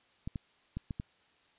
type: clicks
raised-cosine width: 5 ms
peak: -24 dBFS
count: 5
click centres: 0.275 / 0.358 / 0.77 / 0.908 / 0.999 s
effects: white hiss -67 dBFS RMS until 1.58 s + resampled to 8000 Hz